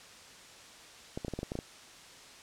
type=clicks; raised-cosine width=2 ms; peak=-22 dBFS; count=9; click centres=1.175 / 1.248 / 1.282 / 1.337 / 1.39 / 1.431 / 1.519 / 1.554 / 1.589 s; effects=white hiss -52 dBFS RMS until 2.42 s + low-pass 7000 Hz 12 dB/octave